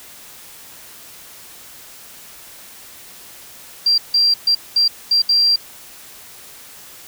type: tone bursts at uneven times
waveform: sine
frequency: 4736 Hz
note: D8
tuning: 14 cents sharp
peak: -11 dBFS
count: 6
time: 3.86-3.98 / 4.14-4.34 / 4.47-4.55 / 4.76-4.88 / 5.11-5.22 / 5.29-5.56 s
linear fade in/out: 5 ms
effects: white hiss -40 dBFS RMS until 7.07 s